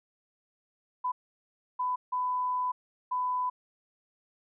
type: tone bursts at uneven times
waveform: sine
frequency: 1000 Hz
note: B5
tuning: 21 cents sharp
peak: -27 dBFS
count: 4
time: 1.04-1.12 / 1.79-1.96 / 2.12-2.72 / 3.11-3.5 s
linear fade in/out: 10 ms
effects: none